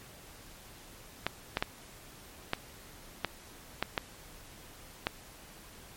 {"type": "clicks", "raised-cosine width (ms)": 0.3, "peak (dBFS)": -12, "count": 8, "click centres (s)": [1.266, 1.571, 1.625, 2.534, 3.247, 3.826, 3.978, 5.069], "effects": ["pink hiss -52 dBFS RMS until 5.96 s", "MP3 64 kbps"]}